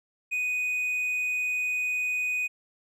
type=tone; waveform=triangle; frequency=2489 Hz; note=D#7; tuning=in tune; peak=-24 dBFS; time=0.31-2.48 s; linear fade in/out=20 ms; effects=none